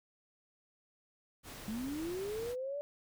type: noise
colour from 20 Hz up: pink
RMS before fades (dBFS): -48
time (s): 1.43-2.56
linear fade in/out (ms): 50
type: linear sweep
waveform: sine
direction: up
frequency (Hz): 207.7 to 587.3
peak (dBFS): -36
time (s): 1.68-2.81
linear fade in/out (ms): 0
effects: none